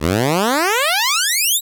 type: exponential sweep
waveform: 10% pulse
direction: up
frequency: 71.5 to 3979 Hz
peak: -6 dBFS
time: 0-1.61 s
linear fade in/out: 50 ms
effects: none

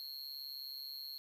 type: tone with amplitude modulation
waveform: square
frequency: 4264 Hz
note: C8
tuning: 32 cents sharp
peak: -40 dBFS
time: 0-1.18 s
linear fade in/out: 0 ms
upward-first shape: sine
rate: 139 Hz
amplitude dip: 95%
effects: 11-bit

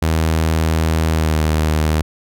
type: tone with pitch glide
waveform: sawtooth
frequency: 80.2 to 77.69 Hz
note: E2 to D#2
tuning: -47 to -2 cents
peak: -10 dBFS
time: 0.02-2.02 s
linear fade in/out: 5 ms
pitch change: -55 cents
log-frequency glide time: 1.11-1.41 s
effects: none

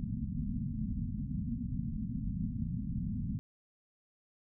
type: low-pass noise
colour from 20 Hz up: white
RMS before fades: -36 dBFS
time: 0-3.39 s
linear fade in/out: 0 ms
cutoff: 250 Hz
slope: 96 dB/octave
effects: none

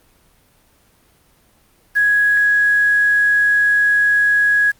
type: tone with quantisation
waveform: sine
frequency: 1666 Hz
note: G#6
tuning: 5 cents sharp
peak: -11 dBFS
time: 1.95-4.72 s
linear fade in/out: 20 ms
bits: 6
effects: pink hiss -55 dBFS RMS until 4.79 s + Opus 24 kbps

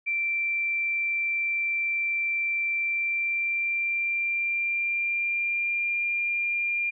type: tone with pitch glide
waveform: sine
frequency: 2349 to 2396 Hz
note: D7 to D7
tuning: 0 to +34 cents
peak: -24 dBFS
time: 0.06-6.91 s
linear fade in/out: 20 ms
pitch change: +34 cents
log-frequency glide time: 2.73-6.02 s
effects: none

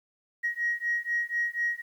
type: beating tone pair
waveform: sine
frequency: 1890 / 1894.1 Hz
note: A#6 / A#6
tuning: +23 / +27 cents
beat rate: 4.1 Hz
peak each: -29 dBFS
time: 0.43-1.82 s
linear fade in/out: 20 ms
effects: tanh soft clip ceiling -19 dBFS + 10-bit

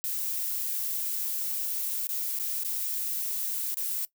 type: noise with dropouts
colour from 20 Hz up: violet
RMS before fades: -31 dBFS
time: 0.04-4.05 s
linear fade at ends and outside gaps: 0 ms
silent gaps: 2.07-2.091 / 2.388-2.398 / 2.634-2.648 / 3.744-3.77 s
effects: noise-tail reverb RT60 0.1 s tail -19 dB re dry

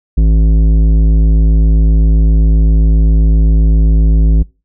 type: tone with tanh clipping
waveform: sine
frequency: 53.8 Hz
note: A1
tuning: 38 cents flat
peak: -7 dBFS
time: 0.17-4.43 s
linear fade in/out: 10 ms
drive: 12 dB
effects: noise-tail reverb RT60 0.3 s tail -24 dB re dry

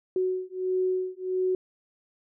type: beating tone pair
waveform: sine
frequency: 370 / 371.5 Hz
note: F#4 / F#4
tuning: 0 / +7 cents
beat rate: 1.5 Hz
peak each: -28 dBFS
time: 0.16-1.55 s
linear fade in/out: 2 ms
effects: none

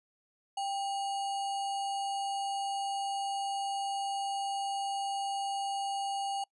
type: tone with sample-and-hold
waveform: sine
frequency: 790 Hz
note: G5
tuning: 13 cents sharp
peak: -31 dBFS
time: 0.57-6.44 s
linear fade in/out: 5 ms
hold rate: 3675 Hz
effects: noise-tail reverb RT60 0.1 s tail -25 dB re dry + resampled to 24000 Hz

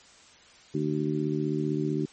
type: harmonic tone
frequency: 75.6 Hz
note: D#2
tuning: 49 cents flat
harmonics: 2 / 3 / 4 / 5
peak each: -30 / -33 / -30 / -31 dBFS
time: 0.74-2.06 s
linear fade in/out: 10 ms
effects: white hiss -54 dBFS RMS until 2.12 s + MP3 32 kbps

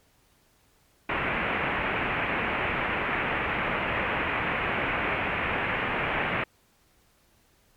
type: low-pass noise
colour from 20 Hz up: white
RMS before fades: -28 dBFS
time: 1.09-6.44 s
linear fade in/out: 5 ms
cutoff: 2600 Hz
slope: 48 dB/octave
effects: pink hiss -64 dBFS RMS until 7.76 s + MP3 96 kbps

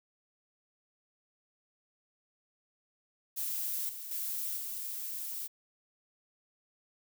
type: noise with level steps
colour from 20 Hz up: violet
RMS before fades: -35 / -43 / -36 / -39 dBFS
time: 3.36-5.48 s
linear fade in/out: 20 ms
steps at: 3.89 / 4.11 / 4.57 s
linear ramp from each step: 2 ms
effects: none

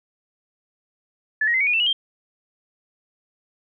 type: tone with pitch steps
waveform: sine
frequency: 1731 / 1887.7 / 2059 / 2245 / 2448 / 2670 / 2911 / 3175 Hz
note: A6 / A#6 / C7 / C#7 / D#7 / E7 / F#7 / G7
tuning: -29 / +21 / -28 / +21 / -29 / +22 / -29 / +21 cents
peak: -17 dBFS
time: 1.41-1.93 s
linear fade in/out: 5 ms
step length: 65 ms
effects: none

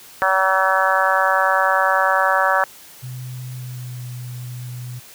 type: harmonic tone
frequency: 190 Hz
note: F#3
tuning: 46 cents sharp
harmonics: 3 / 4 / 5 / 6 / 7 / 8 / 9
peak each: -22 / -22 / -22 / -22 / -22 / -22 / -22 dBFS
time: 0.22-2.64 s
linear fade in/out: 0 ms
type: tone with pitch glide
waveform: sine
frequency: 126.6 to 123.71 Hz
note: B2 to B2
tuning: +43 to +3 cents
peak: -28 dBFS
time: 3.02-5 s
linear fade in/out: 20 ms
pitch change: -40 cents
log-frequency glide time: 3.52-4.01 s
effects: white hiss -43 dBFS RMS until 5.14 s + high-pass 60 Hz 12 dB/octave

